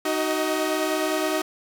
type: tone cluster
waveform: sawtooth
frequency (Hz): 310.2 / 375.7 / 630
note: D#4 / F#4 / D#5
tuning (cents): -5 / +26 / +21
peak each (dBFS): -23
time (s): 0.05-1.42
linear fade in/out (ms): 5
effects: none